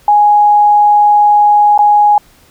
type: tone with dropouts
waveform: sine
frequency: 830.6 Hz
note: G#5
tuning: in tune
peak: -4 dBFS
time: 0.08-2.18 s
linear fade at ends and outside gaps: 2 ms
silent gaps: 1.778-1.79 s
effects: pink hiss -46 dBFS RMS until 2.5 s